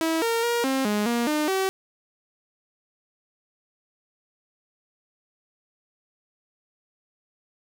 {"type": "tone with pitch steps", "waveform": "sawtooth", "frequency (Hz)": [324.5, 460.6, 472.9, 266.5, 208.5, 236.9, 302.6, 382.4], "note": ["E4", "A#4", "A#4", "C4", "G#3", "A#3", "D#4", "G4"], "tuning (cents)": [-27, -21, 25, 32, 7, 28, -48, -43], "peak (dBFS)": -18, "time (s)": [0.01, 1.69], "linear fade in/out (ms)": 0, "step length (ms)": 210, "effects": []}